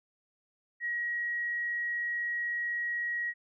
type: tone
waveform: sine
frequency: 1902 Hz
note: A#6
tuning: 34 cents sharp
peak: -30 dBFS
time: 0.8-3.34 s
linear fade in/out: 50 ms
effects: none